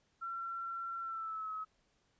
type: tone with pitch glide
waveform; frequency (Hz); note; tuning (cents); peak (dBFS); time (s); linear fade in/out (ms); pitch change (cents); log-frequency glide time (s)
sine; 1358 to 1281.8; F6 to E6; -49 to -49; -38; 0.21-1.65; 20; -100; 1.01-1.52
effects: pink hiss -75 dBFS RMS until 2.19 s + resampled to 16000 Hz